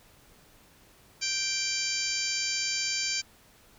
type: harmonic tone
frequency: 784 Hz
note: G5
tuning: in tune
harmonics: 2 / 3 / 4 / 5 / 6 / 7 / 8 / 9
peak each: -42 / -34 / -39 / -43 / -32 / -37 / -36 / -36 dBFS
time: 1.21-3.22 s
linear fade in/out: 20 ms
effects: pink hiss -58 dBFS RMS until 3.78 s